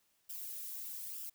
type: noise with flanger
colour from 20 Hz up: violet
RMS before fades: -44 dBFS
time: 0.29-1.3 s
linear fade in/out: 10 ms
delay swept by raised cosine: 0.47 to 2.27 ms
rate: 1.1 Hz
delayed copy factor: -0.5
effects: white hiss -75 dBFS RMS until 1.34 s